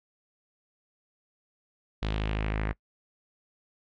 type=tone with low-pass filter sweep; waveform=sawtooth; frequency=52.9 Hz; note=G#1; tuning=33 cents sharp; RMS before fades=-30 dBFS; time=2.02-2.73 s; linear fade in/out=10 ms; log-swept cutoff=3700 to 1900 Hz; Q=2.5; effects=noise-tail reverb RT60 0.1 s tail -23 dB re dry